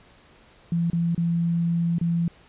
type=tone with dropouts; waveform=sine; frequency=169.3 Hz; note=E3; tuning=46 cents sharp; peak=-20 dBFS; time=0.72-2.28 s; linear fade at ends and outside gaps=2 ms; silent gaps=0.901-0.931 / 1.148-1.178 / 1.984-2.012 s; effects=pink hiss -54 dBFS RMS until 2.48 s + resampled to 8000 Hz